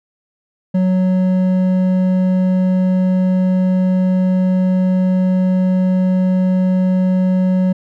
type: tone with hard clipping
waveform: triangle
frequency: 185 Hz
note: F#3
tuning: in tune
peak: -13 dBFS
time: 0.74-7.73 s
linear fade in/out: 10 ms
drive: 10 dB
effects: none